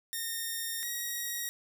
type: tone pair in turn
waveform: 5% pulse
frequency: 1835 / 1894.2 Hz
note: A#6 / A#6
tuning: -28 / +27 cents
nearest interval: minor second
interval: 55 cents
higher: second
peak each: -23 dBFS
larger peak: neither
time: 0.13-0.83 / 0.83-1.49 s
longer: first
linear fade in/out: 0 ms
effects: none